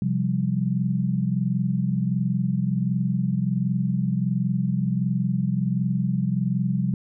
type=chord; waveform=sine; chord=C suspended fourth; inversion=none; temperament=equal; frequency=130.81 / 174.61 / 196 Hz; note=C3 / F3 / G3; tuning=0 / 0 / 0 cents; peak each=-25 dBFS; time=0.02-6.94 s; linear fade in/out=2 ms; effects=none